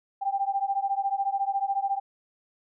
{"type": "beating tone pair", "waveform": "sine", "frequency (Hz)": [784, 798], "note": ["G5", "G5"], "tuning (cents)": [0, 31], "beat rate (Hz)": 14, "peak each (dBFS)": [-27, -28], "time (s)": [0.21, 2], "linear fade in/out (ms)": 20, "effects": []}